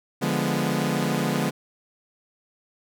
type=chord; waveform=sawtooth; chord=D diminished seventh; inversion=none; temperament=equal; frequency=146.83 / 174.61 / 207.7 / 246.9 Hz; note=D3 / F3 / Ab3 / Cb4; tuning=0 / 0 / 0 / 0 cents; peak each=-24 dBFS; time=0.21-1.51 s; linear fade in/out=20 ms; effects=none